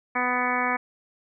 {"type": "harmonic tone", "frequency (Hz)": 248.7, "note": "B3", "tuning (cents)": 12, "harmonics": [1, 2, 3, 4, 5, 6, 7, 8, 9], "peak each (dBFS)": [-32, -34, -30, -29, -30, -35, -30, -34, -30], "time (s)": [0.15, 0.77], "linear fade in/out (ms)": 10, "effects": []}